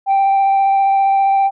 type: tone with vibrato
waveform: sine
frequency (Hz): 784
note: G5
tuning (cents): 0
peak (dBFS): -8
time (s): 0.06-1.51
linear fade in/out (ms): 50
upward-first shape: sine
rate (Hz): 15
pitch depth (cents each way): 10
effects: tanh soft clip ceiling -9 dBFS